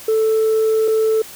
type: tone pair in turn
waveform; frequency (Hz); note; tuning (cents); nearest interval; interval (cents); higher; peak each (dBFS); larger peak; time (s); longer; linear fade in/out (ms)
sine; 440 / 440; A4 / A4; 0 / 0; unison; 0; neither; -11; neither; 0.08-0.88 / 0.88-1.22; first; 5
effects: tanh soft clip ceiling -11 dBFS + white hiss -37 dBFS RMS until 1.35 s

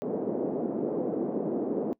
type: band-pass noise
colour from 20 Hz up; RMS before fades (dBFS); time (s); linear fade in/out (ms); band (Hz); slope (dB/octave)
white; -30; 0.02-1.93; 0; 200 to 490; 24
effects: noise-tail reverb RT60 0.1 s tail -21 dB re dry

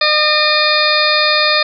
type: harmonic tone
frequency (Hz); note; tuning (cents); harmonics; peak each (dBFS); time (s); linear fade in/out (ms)
607; D#5; -43; 1 / 2 / 3 / 4 / 6 / 7 / 8; -18 / -18 / -18 / -18 / -18 / -18 / -18; 0.01-1.63; 5
effects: none

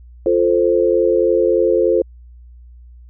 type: chord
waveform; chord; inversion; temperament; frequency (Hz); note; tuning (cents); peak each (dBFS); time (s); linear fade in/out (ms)
sine; F major; none; equal; 349.2 / 440 / 523.3; F4 / A4 / C5; 0 / 0 / 0; -16; 0.26-2.02; 2
effects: added 60 Hz sine -38 dBFS peak until 3.09 s

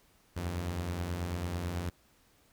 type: beating tone pair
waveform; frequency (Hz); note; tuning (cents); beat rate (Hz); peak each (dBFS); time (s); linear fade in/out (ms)
sawtooth; 78.9 / 88.1; D#2 / F2; +25 / +16; 9.2; -37 / -30; 0.36-1.9; 10
effects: pink hiss -66 dBFS RMS until 2.52 s

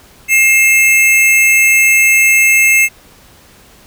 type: tone pair together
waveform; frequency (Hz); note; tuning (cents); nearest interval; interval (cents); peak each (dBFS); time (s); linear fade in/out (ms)
square; 2129 / 2637; C7 / E7; +30 / 0; major third; 370; -10; 0.28-2.89; 50
effects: pink hiss -43 dBFS RMS until 3.86 s

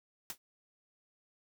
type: noise with exponential decay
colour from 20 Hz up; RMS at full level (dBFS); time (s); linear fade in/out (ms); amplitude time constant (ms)
white; -36; 0.3-0.38; 1; 16
effects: none

